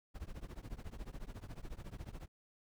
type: noise with tremolo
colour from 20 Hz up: brown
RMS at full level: -42 dBFS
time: 0.14-2.28 s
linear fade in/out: 20 ms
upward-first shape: triangle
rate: 14 Hz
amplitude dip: 100%
effects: none